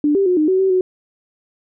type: tone with pitch steps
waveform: sine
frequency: 295.2 / 392.9 / 362 / 306.9 / 375.7 / 382.6 / 369.7 Hz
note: D4 / G4 / F#4 / D#4 / F#4 / G4 / F#4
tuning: +9 / +4 / -38 / -24 / +26 / -42 / -1 cents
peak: -12 dBFS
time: 0.04-0.81 s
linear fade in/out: 2 ms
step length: 110 ms
effects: none